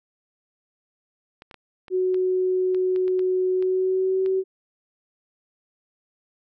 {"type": "clicks", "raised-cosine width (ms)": 0.3, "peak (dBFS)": -27, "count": 11, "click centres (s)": [1.421, 1.512, 1.543, 1.882, 2.144, 2.747, 2.961, 3.08, 3.193, 3.625, 4.261]}
{"type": "tone with pitch glide", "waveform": "sine", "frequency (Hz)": [370, 379.3], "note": ["F#4", "F#4"], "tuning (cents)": [0, 43], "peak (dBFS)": -19, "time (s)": [1.9, 4.44], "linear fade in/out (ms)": 50, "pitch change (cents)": 43, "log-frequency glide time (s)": [3.52, 4.25]}
{"effects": []}